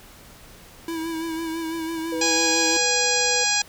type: tone with vibrato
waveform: square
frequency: 326.5 Hz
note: E4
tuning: 17 cents flat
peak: -27 dBFS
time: 0.88-2.77 s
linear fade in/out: 2 ms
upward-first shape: sine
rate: 6 Hz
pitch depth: 35 cents each way
type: tone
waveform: sine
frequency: 493.9 Hz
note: B4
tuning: in tune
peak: -27 dBFS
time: 2.12-3.44 s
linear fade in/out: 5 ms
type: harmonic tone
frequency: 825 Hz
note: G#5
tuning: 12 cents flat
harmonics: 1 / 2 / 3 / 4 / 5 / 6 / 7 / 8 / 9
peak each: -29 / -28 / -27 / -31 / -28 / -27 / -26 / -32 / -26 dBFS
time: 2.21-3.62 s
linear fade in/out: 5 ms
effects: pink hiss -47 dBFS RMS until 3.68 s